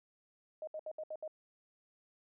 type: tone bursts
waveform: sine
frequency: 622.3 Hz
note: D#5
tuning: in tune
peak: -39 dBFS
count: 6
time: 0.62-1.278 s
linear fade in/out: 2 ms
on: 53 ms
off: 68 ms
effects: none